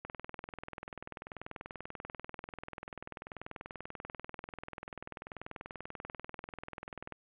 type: click train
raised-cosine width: 0.5 ms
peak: -27 dBFS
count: 146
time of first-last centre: 0.05-7.123 s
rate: 20.5 Hz
effects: resampled to 8000 Hz + 9-bit